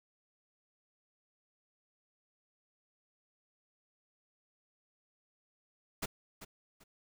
pink noise with echo, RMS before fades -36 dBFS, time 6.02-6.06 s, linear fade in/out 10 ms, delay 390 ms, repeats 2, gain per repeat -12 dB, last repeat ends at 6.84 s, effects none

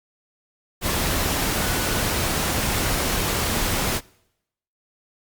sine tone in noise, 1480 Hz, F#6, in tune, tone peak -34 dBFS, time 1.55-2.05 s, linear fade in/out 50 ms, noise pink, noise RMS -23 dBFS, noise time 0.81-4.01 s, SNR -14 dB, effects noise-tail reverb RT60 0.8 s tail -24 dB re dry + Opus 48 kbps

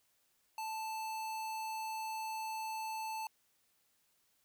square tone, 880 Hz, A5, in tune, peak -39 dBFS, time 0.58-3.27 s, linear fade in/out 2 ms, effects white hiss -75 dBFS RMS until 4.44 s

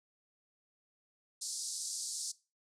white band-pass noise, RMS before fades -40 dBFS, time 1.41-2.32 s, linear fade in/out 10 ms, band 4400 to 9400 Hz, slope 48 dB/octave, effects noise-tail reverb RT60 0.3 s tail -20 dB re dry

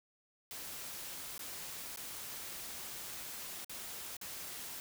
white noise with dropouts, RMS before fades -45 dBFS, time 0.51-4.8 s, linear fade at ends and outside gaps 1 ms, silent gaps 1.38-1.392 / 1.961-1.972 / 3.646-3.695 / 4.168-4.213 s, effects none

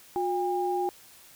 sine tone pair together, 359.1 / 806.2 Hz, F4 / G5, +48 / +48 cents, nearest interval octave + major second, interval 1400 cents, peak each -28 / -28 dBFS, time 0.16-0.89 s, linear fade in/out 0 ms, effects white hiss -53 dBFS RMS until 1.35 s

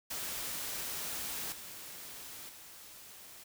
white noise with level steps, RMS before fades -39 / -47 / -52 dBFS, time 0.1-3.44 s, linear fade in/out 10 ms, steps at 1.52 / 2.49 s, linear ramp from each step 2 ms, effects none

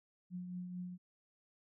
sine tone with tremolo, 179.8 Hz, F#3, 49 cents flat, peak -39 dBFS, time 0.3-0.98 s, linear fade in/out 50 ms, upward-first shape triangle, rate 4.5 Hz, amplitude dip 45%, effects none

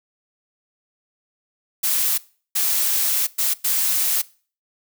blue noise bursts at uneven times, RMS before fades -20 dBFS, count 4, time 1.83-2.18 / 2.55-3.27 / 3.38-3.54 / 3.64-4.22 s, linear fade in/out 10 ms, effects noise-tail reverb RT60 0.4 s tail -21 dB re dry

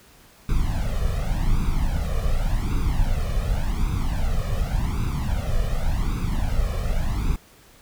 brown noise with flanger, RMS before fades -22 dBFS, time 0.49-7.36 s, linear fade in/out 2 ms, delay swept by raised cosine 0.81 to 1.69 ms, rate 0.88 Hz, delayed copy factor +0.95, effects pink hiss -52 dBFS RMS until 7.81 s

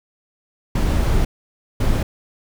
brown noise bursts at uneven times, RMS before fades -17 dBFS, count 2, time 0.75-1.25 / 1.8-2.03 s, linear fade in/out 5 ms, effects none

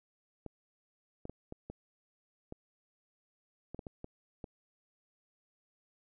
clicks, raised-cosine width 2 ms, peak -29 dBFS, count 11, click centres 0.463 / 1.254 / 1.296 / 1.524 / 1.7 / 2.524 / 3.746 / 3.792 / 3.868 / 4.044 / 4.442 s, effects none

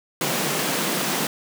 pink high-pass noise, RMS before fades -24 dBFS, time 0.21-1.27 s, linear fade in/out 2 ms, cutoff 140 Hz, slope 96 dB/octave, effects none

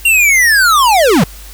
square linear sweep, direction down, 2794 to 130.8 Hz, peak -7 dBFS, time 0.05-1.24 s, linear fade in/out 5 ms, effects added 50 Hz sine -31 dBFS peak until 1.53 s + white hiss -36 dBFS RMS until 1.53 s

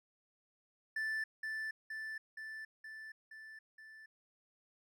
triangle tone with echo, 1760 Hz, A6, in tune, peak -33 dBFS, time 0.96-1.24 s, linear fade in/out 5 ms, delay 470 ms, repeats 6, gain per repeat -3 dB, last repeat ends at 4.06 s, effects none

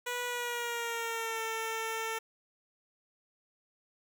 10% pulse tone with pitch glide, 488.7 to 448.1 Hz, B4 to A4, -18 to +32 cents, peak -25 dBFS, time 0.06-2.19 s, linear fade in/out 10 ms, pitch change -150 cents, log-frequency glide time 0.27-1.4 s, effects none

